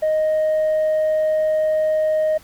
triangle tone with tanh clipping, 622.3 Hz, D#5, in tune, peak -16 dBFS, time 0.02-2.38 s, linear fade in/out 10 ms, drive 6 dB, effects pink hiss -48 dBFS RMS until 2.43 s

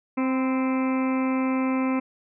harmonic tone with a mistuned harmonic, 261.6 Hz, C4, in tune, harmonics 1 / 2 / 3 / 4 / 5 / 6 / 7 / 8 / 9 / 10, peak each -22 / -32 / -37 / -33 / -38 / -48 / -49 / -39 / -40 / -43 dBFS, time 0.17-2 s, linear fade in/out 10 ms, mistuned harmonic 4, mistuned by -29 cents, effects none

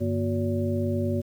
sine tone cluster, 97.2 / 147 / 237.9 / 366 / 569 Hz, G2 / D3 / A#3 / F#4 / C#5, -14 / +2 / +35 / -19 / +45 cents, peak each -27 / -36 / -28 / -31 / -32 dBFS, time 0-1.22 s, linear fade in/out 20 ms, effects 9-bit

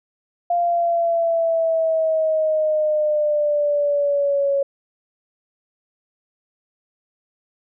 sine exponential sweep, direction down, 698 to 554.4 Hz, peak -16 dBFS, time 0.5-4.63 s, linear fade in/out 5 ms, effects none

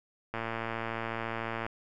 click train, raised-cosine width 0.5 ms, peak -19 dBFS, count 152, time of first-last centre 0.34-1.665 s, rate 114 Hz, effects none

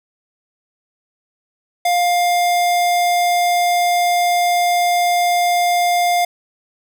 square tone, 704 Hz, F5, 14 cents sharp, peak -14 dBFS, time 1.85-6.25 s, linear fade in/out 5 ms, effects none

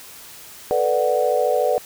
sine chord, B minor seventh, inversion third, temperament equal, 440 / 493.9 / 587.3 / 740 Hz, A4 / B4 / D5 / F#5, 0 / 0 / 0 / 0 cents, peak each -24 / -20 / -21 / -23 dBFS, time 0.71-1.78 s, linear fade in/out 0 ms, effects white hiss -41 dBFS RMS until 1.85 s

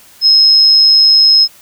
sine tone, 5150 Hz, E8, 41 cents flat, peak -4 dBFS, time 0.21-1.48 s, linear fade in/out 50 ms, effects white hiss -42 dBFS RMS until 1.61 s

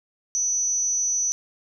sine tone with amplitude modulation, 6000 Hz, F#8, 23 cents sharp, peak -17 dBFS, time 0.35-1.32 s, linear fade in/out 0 ms, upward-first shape sine, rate 253 Hz, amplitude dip 85%, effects none

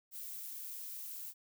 violet noise, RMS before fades -45 dBFS, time 0.11-1.34 s, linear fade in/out 50 ms, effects none

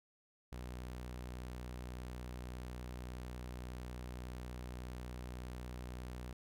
sawtooth tone with vibrato, 61.74 Hz, B1, in tune, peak -40 dBFS, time 0.52-6.33 s, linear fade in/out 5 ms, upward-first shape sine, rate 11 Hz, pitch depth 12 cents each way, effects none

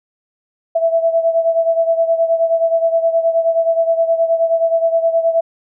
sine beating tone pair, 659.3 / 668.8 Hz, E5 / E5, 0 / +25 cents, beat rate 9.5 Hz, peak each -13 / -18 dBFS, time 0.75-5.41 s, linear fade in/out 10 ms, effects none

